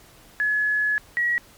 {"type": "tone pair in turn", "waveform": "sine", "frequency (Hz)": [1700, 1914.3], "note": ["G#6", "A#6"], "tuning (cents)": [40, 45], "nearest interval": "major second", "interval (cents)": 205, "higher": "second", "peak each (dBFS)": -19, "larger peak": "neither", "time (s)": [[0.4, 0.98], [1.17, 1.38]], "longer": "first", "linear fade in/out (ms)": 0, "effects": ["pink hiss -51 dBFS RMS until 1.57 s", "MP3 96 kbps"]}